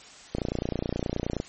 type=click train; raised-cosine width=2 ms; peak=-14 dBFS; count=32; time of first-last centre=0.35-1.401 s; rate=29.5 Hz; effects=white hiss -48 dBFS RMS until 1.48 s + MP3 32 kbps